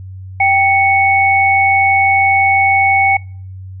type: tone pair together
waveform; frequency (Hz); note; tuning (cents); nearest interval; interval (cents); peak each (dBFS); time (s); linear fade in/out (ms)
sine; 784 / 2217; G5 / C#7; 0 / 0; octave + tritone; 1800; -11; 0.4-3.17; 5
effects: noise-tail reverb RT60 0.5 s tail -26 dB re dry + added 94 Hz sine -27 dBFS peak until 3.8 s